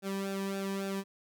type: tone with flanger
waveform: sawtooth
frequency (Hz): 195.4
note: G3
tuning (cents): -5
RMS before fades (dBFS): -35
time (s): 0.02-1.04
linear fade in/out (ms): 50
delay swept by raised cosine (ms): 0.96 to 1.46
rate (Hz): 3.6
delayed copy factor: -0.75
effects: none